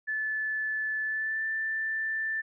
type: tone with pitch glide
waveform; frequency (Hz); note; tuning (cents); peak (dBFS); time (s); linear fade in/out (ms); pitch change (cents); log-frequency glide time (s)
sine; 1739 to 1770.4; A6 to A6; -21 to +10; -28; 0.07-2.42; 20; +31; 1.04-1.45
effects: none